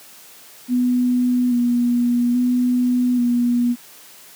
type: tone with vibrato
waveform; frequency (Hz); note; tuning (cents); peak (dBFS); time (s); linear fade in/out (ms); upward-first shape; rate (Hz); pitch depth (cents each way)
sine; 244.6; B3; -16; -14; 0.68-3.76; 50; square; 0.6; 22
effects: white hiss -44 dBFS RMS until 4.35 s + high-pass 150 Hz 12 dB/octave